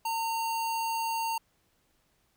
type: tone with sample-and-hold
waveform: sine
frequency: 909 Hz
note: A#5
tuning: 44 cents flat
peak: -28 dBFS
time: 0.05-1.38 s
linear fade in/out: 5 ms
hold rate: 3675 Hz
effects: pink hiss -71 dBFS RMS until 2.36 s